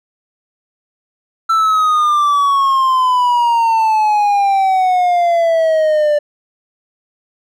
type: exponential sweep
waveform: triangle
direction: down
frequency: 1337 to 587.3 Hz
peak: -8 dBFS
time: 1.49-6.19 s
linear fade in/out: 10 ms
effects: none